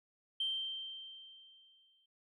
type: tone with exponential decay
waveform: sine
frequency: 3136 Hz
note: G7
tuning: in tune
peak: -31 dBFS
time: 0.4-2.06 s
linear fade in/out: 5 ms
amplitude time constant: 360 ms
effects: tanh soft clip ceiling -27 dBFS